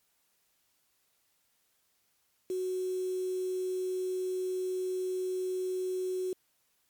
sine tone with quantisation, 370 Hz, F#4, in tune, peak -30 dBFS, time 2.5-6.33 s, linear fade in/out 2 ms, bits 8, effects white hiss -73 dBFS RMS until 6.89 s + MP3 96 kbps

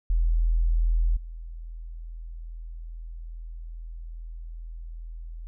sine tone with level steps, 41.2 Hz, E1, in tune, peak -19 / -35 dBFS, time 0.1-5.47 s, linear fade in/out 0 ms, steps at 1.16 s, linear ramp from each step 10 ms, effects none

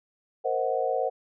sine chord, C half-diminished seventh, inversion third, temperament equal with one note detuned, 466.2 / 523.3 / 629.8 / 740 Hz, Bb4 / C5 / Eb5 / Gb5, 0 / 0 / +21 / 0 cents, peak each -30 / -28 / -32 / -29 dBFS, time 0.44-1.1 s, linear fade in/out 20 ms, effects none

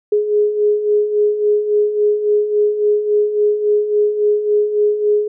sine beating tone pair, 415.3 / 418.9 Hz, G#4 / G#4, 0 / +15 cents, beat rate 3.6 Hz, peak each -20 / -13 dBFS, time 0.12-5.28 s, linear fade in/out 5 ms, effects none

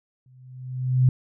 sine tone with exponential growth, 128 Hz, C3, 38 cents flat, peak -12 dBFS, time 0.26-1.09 s, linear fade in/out 2 ms, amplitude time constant 180 ms, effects none

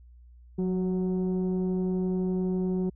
sine tone pair together, 182.77 / 371.5 Hz, F#3 / F#4, -21 / +7 cents, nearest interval octave, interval 1228 cents, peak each -24 / -28 dBFS, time 0.58-2.9 s, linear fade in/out 10 ms, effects tanh soft clip ceiling -22 dBFS + added 60 Hz sine -49 dBFS peak until 2.95 s

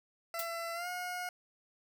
20% pulse tone with pitch glide, 672 to 720.2 Hz, E5 to F#5, +33 to -47 cents, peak -32 dBFS, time 0.34-1.29 s, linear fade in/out 2 ms, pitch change +120 cents, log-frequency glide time 0.74-0.88 s
blue noise with exponential decay, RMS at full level -34 dBFS, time 0.39-0.51 s, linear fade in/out 2 ms, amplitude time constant 26 ms
effects none

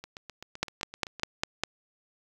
two click trains, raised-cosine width 0.2 ms, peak -9 / -24 dBFS, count 6 / 10, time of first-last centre 0.63-1.636 / 0.04-1.197 s, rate 4.97 / 7.78 Hz, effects 8-bit

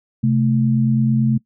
sine tone pair together, 130.81 / 219.9 Hz, C3 / A3, 0 / -1 cents, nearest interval major sixth, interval 899 cents, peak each -16 dBFS, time 0.23-1.38 s, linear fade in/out 10 ms, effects noise-tail reverb RT60 0.1 s tail -21 dB re dry

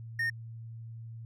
triangle tone, 1838 Hz, A#6, 25 cents flat, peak -26 dBFS, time 0.19-0.3 s, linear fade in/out 5 ms, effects added 114 Hz sine -41 dBFS peak until 1.25 s

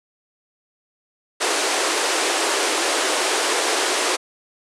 pink band-pass noise, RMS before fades -21 dBFS, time 1.4-4.17 s, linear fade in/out 20 ms, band 320 to 10000 Hz, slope 48 dB/octave, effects none

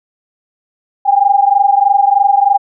sine tone pair together, 791 / 814.2 Hz, G5 / G#5, +15 / -35 cents, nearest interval minor second, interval 50 cents, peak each -10 dBFS, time 1.05-2.58 s, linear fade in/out 20 ms, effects none

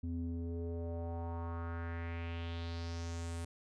square tone with low-pass filter sweep, 84.2 Hz, E2, 37 cents sharp, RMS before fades -40 dBFS, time 0.03-3.45 s, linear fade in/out 5 ms, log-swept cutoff 220 to 9500 Hz, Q 3, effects none

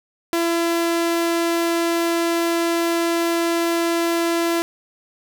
sawtooth tone, 337.2 Hz, E4, 39 cents sharp, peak -14 dBFS, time 0.33-4.62 s, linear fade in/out 0 ms, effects none

